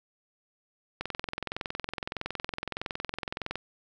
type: click train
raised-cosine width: 0.3 ms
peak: -16 dBFS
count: 56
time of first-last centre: 1.01-3.556 s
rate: 21.6 Hz
effects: none

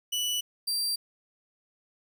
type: tone pair in turn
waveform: sawtooth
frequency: 2960 / 4710 Hz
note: F#7 / D8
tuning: 0 / +4 cents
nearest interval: minor sixth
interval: 804 cents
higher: second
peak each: -24 dBFS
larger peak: neither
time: 0.12-0.41 / 0.67-0.96 s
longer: neither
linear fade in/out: 10 ms
effects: 11-bit

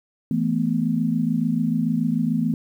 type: chord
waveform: sine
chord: E suspended fourth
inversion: none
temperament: equal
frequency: 164.81 / 220 / 246.9 Hz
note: E3 / A3 / B3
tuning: 0 / 0 / 0 cents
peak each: -24 / -23 / -23 dBFS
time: 0.31-2.54 s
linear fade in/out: 2 ms
effects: 9-bit

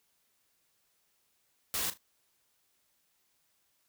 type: noise with echo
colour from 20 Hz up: white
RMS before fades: -33 dBFS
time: 1.74-1.9 s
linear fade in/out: 0 ms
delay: 37 ms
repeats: 2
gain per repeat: -13 dB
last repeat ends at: 1.974 s
effects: white hiss -74 dBFS RMS until 3.88 s

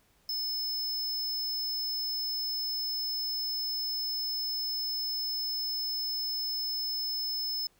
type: tone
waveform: square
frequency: 5230 Hz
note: E8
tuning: 15 cents flat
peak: -31 dBFS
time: 0.29-7.67 s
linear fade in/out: 2 ms
effects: pink hiss -67 dBFS RMS until 7.79 s

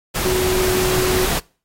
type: tone in noise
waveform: sine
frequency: 370 Hz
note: F#4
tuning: in tune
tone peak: -17 dBFS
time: 0.24-1.27 s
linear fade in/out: 20 ms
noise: pink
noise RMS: -21 dBFS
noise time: 0.14-1.4 s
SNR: +1 dB
effects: noise-tail reverb RT60 0.4 s tail -25 dB re dry + AAC 48 kbps

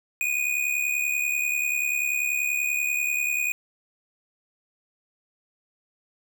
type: tone with amplitude modulation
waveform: square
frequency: 2471 Hz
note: D#7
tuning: 13 cents flat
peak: -21 dBFS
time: 0.21-3.52 s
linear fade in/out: 0 ms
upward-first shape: sine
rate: 70.3 Hz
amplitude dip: 65%
effects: none

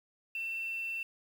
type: tone with quantisation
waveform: sine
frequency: 2691 Hz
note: E7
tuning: 35 cents sharp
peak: -34 dBFS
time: 0.35-1.03 s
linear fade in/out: 2 ms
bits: 9
effects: none

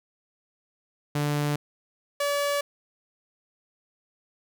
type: tone pair in turn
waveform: sawtooth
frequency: 146.83 / 572.9 Hz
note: D3 / D5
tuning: 0 / -43 cents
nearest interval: 2 octaves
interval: 2357 cents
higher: second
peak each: -20 dBFS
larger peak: neither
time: 1.15-1.56 / 2.2-2.61 s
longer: neither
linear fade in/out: 5 ms
effects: none

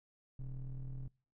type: ring-modulated tone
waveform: triangle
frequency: 74.2 Hz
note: D2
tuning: 18 cents sharp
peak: -35 dBFS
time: 0.39-1.08 s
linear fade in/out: 5 ms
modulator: 54.7 Hz
effects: noise-tail reverb RT60 0.4 s tail -25 dB re dry

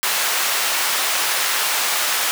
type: high-pass noise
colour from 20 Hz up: pink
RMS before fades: -20 dBFS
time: 0.03-2.31 s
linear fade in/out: 0 ms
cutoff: 1000 Hz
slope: 12 dB/octave
effects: none

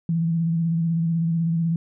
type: tone with vibrato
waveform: sine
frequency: 165.8 Hz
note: E3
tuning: 10 cents sharp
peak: -19 dBFS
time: 0.09-1.76 s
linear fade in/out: 2 ms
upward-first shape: square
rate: 16 Hz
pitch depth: 29 cents each way
effects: none

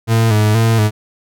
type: tone with vibrato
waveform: 40% pulse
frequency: 109.9 Hz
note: A2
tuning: 2 cents flat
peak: -9 dBFS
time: 0.07-0.91 s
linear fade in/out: 50 ms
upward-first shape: square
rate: 2.1 Hz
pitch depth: 54 cents each way
effects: none

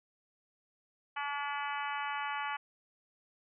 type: harmonic tone with a mistuned harmonic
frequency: 286.6 Hz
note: D4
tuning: 42 cents flat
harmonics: 3 / 4 / 5 / 6 / 7 / 8 / 9 / 10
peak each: -38 / -40 / -42 / -44 / -45 / -46 / -47 / -48 dBFS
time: 1.16-2.57 s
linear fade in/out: 10 ms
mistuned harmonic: 10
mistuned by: +65 cents
effects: none

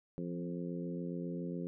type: harmonic tone with a mistuned harmonic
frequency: 87.31 Hz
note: F2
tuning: in tune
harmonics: 2 / 3 / 4 / 5 / 6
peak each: -39 / -43 / -45 / -47 / -49 dBFS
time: 0.18-1.67 s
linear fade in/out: 0 ms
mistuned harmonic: 2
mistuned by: -21 cents
effects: none

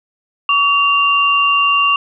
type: tone pair together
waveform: sine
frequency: 1138 / 2781 Hz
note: C#6 / F7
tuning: +45 / -8 cents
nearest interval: octave + minor third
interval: 1547 cents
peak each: -13 dBFS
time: 0.49-1.96 s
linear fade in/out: 2 ms
effects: none

